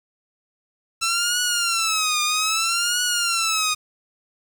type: tone with vibrato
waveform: 10% pulse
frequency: 1333 Hz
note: E6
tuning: 19 cents sharp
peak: -11 dBFS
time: 1.01-3.75 s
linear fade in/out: 20 ms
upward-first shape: triangle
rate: 0.62 Hz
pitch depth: 170 cents each way
effects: 7-bit